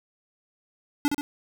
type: tone with echo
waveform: square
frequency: 289.8 Hz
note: D4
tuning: 23 cents flat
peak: -20 dBFS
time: 1.05-1.08 s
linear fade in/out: 0 ms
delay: 65 ms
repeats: 2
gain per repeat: -4 dB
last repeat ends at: 1.21 s
effects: 10-bit